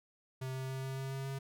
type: tone with pitch steps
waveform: square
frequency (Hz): 130.81 / 131.64 / 132.48 / 133.33 / 134.18 / 135.03 / 135.89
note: C3 / C3 / C3 / C3 / C3 / C#3 / C#3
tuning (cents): 0 / +11 / +22 / +33 / +44 / -45 / -34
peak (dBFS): -38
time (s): 0.41-1.39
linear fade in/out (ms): 10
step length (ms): 140
effects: none